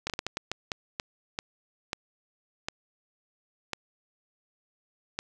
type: slowing click train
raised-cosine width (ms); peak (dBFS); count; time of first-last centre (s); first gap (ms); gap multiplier
0.2; -13; 14; 0.07-5.19; 28; 1.39
effects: none